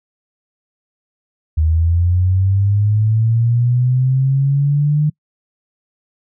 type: linear sweep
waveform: sine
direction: up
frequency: 77.3 to 151.6 Hz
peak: -11 dBFS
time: 1.57-5.1 s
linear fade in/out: 10 ms
effects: noise-tail reverb RT60 0.1 s tail -26 dB re dry